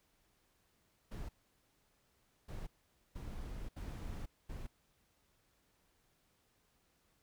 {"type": "noise bursts at uneven times", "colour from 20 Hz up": "brown", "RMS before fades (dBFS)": -44, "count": 5, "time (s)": [[1.11, 1.29], [2.48, 2.67], [3.15, 3.69], [3.76, 4.26], [4.49, 4.67]], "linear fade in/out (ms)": 10, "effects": ["pink hiss -75 dBFS RMS until 7.22 s"]}